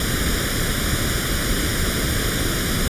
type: noise with comb filter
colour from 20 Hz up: pink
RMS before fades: -21 dBFS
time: 0-2.88 s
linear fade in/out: 2 ms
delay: 0.57 ms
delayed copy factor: +0.75
effects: resampled to 32000 Hz